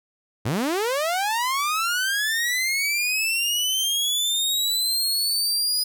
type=linear sweep; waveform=sawtooth; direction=up; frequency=94.2 to 4969 Hz; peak=-18 dBFS; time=0.45-5.84 s; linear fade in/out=10 ms; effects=none